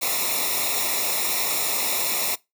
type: noise with comb filter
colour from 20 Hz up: white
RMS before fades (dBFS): -24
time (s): 0.01-2.36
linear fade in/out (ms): 20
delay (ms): 0.64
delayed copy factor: -0.9
effects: noise-tail reverb RT60 0.2 s tail -22 dB re dry